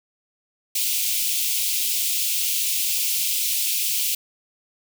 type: high-pass noise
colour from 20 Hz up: white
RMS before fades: -23 dBFS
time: 0.75-4.15 s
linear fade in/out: 5 ms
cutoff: 2400 Hz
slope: 48 dB/octave
effects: none